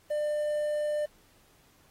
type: tone with quantisation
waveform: triangle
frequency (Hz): 598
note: D5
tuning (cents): +31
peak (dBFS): -25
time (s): 0.1-1.06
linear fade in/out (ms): 10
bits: 9
effects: pink hiss -63 dBFS RMS until 1.9 s + AAC 48 kbps